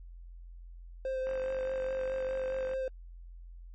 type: tone with vibrato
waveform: triangle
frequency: 523.3 Hz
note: C5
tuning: in tune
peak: -29 dBFS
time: 1.05-2.88 s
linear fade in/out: 2 ms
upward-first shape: sine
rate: 4.8 Hz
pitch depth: 16 cents each way
type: click train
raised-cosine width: 0.5 ms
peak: -30 dBFS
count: 70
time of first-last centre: 1.27-2.735 s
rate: 47.1 Hz
effects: added 43 Hz sine -45 dBFS peak until 3.74 s + MP3 32 kbps